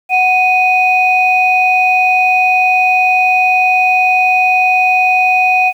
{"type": "tone pair together", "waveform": "sine", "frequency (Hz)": [740, 2489], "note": ["F#5", "D#7"], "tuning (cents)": [0, 0], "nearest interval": "octave + major sixth", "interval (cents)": 2100, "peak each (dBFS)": -10, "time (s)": [0.09, 5.73], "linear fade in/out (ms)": 50, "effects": ["tanh soft clip ceiling 0 dBFS", "7-bit"]}